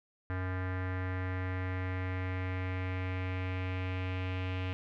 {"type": "tone with low-pass filter sweep", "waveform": "square", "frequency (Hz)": 92.5, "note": "F#2", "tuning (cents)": 0, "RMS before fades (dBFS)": -35, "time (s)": [0.3, 4.73], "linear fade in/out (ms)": 0, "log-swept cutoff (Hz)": [1700, 2700], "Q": 3.3, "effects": []}